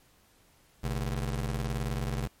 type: ring-modulated tone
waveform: 30% pulse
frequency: 89.5 Hz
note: F2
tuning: 43 cents sharp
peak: -24 dBFS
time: 0.83-2.28 s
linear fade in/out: 10 ms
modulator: 35.3 Hz
effects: pink hiss -63 dBFS RMS until 2.4 s + MP3 64 kbps